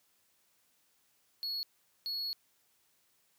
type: tone bursts at uneven times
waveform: triangle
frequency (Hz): 4354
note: C#8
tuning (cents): -32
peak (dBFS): -33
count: 2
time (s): 1.43-1.63 / 2.06-2.33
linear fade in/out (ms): 0
effects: white hiss -72 dBFS RMS until 3.38 s + high-pass 60 Hz 12 dB/octave